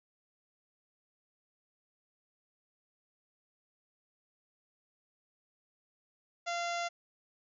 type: harmonic tone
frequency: 690 Hz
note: F5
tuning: 21 cents flat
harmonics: 1 / 2 / 3 / 4 / 5 / 6 / 7 / 8 / 9 / 10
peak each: -35 / -40 / -41 / -46 / -47 / -51 / -49 / -52 / -50 / -51 dBFS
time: 6.46-6.89 s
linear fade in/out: 20 ms
effects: none